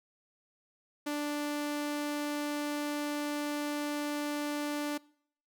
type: tone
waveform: sawtooth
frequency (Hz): 293.7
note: D4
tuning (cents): 0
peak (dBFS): -28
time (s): 1.06-4.98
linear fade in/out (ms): 10
effects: noise-tail reverb RT60 0.6 s tail -23 dB re dry